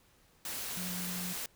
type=tone in noise; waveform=sine; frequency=180 Hz; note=F#3; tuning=47 cents flat; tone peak=-39 dBFS; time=0.77-1.33 s; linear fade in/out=2 ms; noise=white; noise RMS=-39 dBFS; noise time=0.45-1.46 s; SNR=-3 dB; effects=pink hiss -66 dBFS RMS until 1.55 s